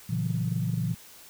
sine chord, F# dominant seventh, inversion first, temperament just, 115.62 / 138.75 / 166.5 / 185 Hz, A#2 / C#3 / E3 / F#3, -14 / +2 / +18 / 0 cents, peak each -29 / -32 / -29 / -35 dBFS, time 0.09-0.95 s, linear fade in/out 10 ms, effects tanh soft clip ceiling -16 dBFS + white hiss -50 dBFS RMS until 1.29 s

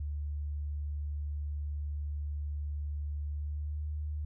sine tone with pitch glide, 73.42 to 75.05 Hz, D2 to D2, 0 to +38 cents, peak -33 dBFS, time 0-4.25 s, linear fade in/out 5 ms, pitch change +38 cents, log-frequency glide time 3.27-3.86 s, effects none

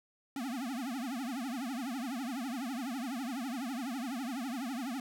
square tone with vibrato, 253 Hz, B3, 42 cents sharp, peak -36 dBFS, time 0.36-5 s, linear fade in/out 2 ms, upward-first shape triangle, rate 12 Hz, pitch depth 250 cents each way, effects none

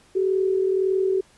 sine tone pair together, 379.4 / 421.2 Hz, F#4 / G#4, +43 / +24 cents, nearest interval major second, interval 181 cents, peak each -19 / -27 dBFS, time 0.15-1.21 s, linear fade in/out 10 ms, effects pink hiss -56 dBFS RMS until 1.37 s + resampled to 24000 Hz

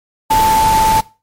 sine tone in noise, 880 Hz, A5, in tune, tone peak -9 dBFS, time 0.3-1.01 s, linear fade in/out 10 ms, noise pink, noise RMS -19 dBFS, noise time 0.3-1.01 s, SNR +7 dB, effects noise-tail reverb RT60 0.3 s tail -20 dB re dry + MP3 64 kbps

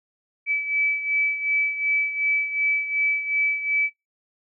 sine beating tone pair, 2300 / 2302.7 Hz, D7 / D7, -37 / -35 cents, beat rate 2.7 Hz, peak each -22 / -28 dBFS, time 0.46-3.9 s, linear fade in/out 50 ms, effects noise-tail reverb RT60 0.2 s tail -19 dB re dry

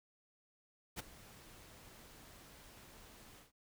pink noise with ADSR envelope, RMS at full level -40 dBFS, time 0.96-3.52 s, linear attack 32 ms, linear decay 17 ms, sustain -18 dB, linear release 140 ms, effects none

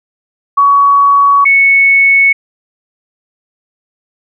sine tone pair in turn, 1125 / 2210 Hz, C#6 / C#7, +25 / -6 cents, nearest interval octave, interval 1169 cents, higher second, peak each -4 dBFS, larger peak neither, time 0.57-1.45 / 1.45-2.33 s, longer neither, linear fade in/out 10 ms, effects none

